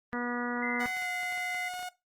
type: harmonic tone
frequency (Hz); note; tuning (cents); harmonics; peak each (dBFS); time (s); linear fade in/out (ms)
242.5; B3; -31; 1 / 2 / 3 / 4 / 5 / 6 / 7 / 8; -34 / -39 / -41 / -40 / -41 / -39 / -43 / -41; 0.13-0.86; 0
type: tone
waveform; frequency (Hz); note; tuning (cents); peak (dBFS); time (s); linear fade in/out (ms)
sine; 2058; C7; -29; -32; 0.62-1.69; 10
type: tone with pitch glide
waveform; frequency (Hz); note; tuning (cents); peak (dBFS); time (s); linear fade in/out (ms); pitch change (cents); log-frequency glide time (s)
sawtooth; 740 to 725.6; F#5 to F#5; 0 to -34; -32; 0.8-1.89; 5; -34; 0.94-1.07
type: clicks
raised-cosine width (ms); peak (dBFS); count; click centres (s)
0.3; -32; 9; 0.969 / 1.022 / 1.232 / 1.324 / 1.376 / 1.547 / 1.738 / 1.794 / 1.829
effects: noise-tail reverb RT60 0.2 s tail -17 dB re dry + Opus 24 kbps